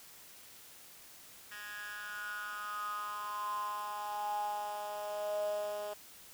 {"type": "tone with high-pass filter sweep", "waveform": "10% pulse", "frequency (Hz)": 207.7, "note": "G#3", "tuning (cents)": 0, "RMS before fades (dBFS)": -39, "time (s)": [1.51, 5.94], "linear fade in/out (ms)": 10, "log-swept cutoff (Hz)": [1800, 540], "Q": 9.6, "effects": ["white hiss -55 dBFS RMS until 6.33 s"]}